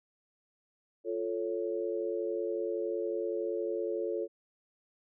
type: chord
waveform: sine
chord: F augmented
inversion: none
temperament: equal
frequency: 349.2 / 440 / 554.4 Hz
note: F4 / A4 / C#5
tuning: 0 / 0 / 0 cents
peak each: -35 / -34 / -37 dBFS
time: 1.04-4.28 s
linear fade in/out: 50 ms
effects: none